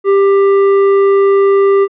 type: tone with tanh clipping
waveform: sine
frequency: 395 Hz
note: G4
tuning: 13 cents sharp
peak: -8 dBFS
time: 0.04-1.88 s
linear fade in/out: 50 ms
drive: 12 dB
effects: low-pass 2000 Hz 12 dB/octave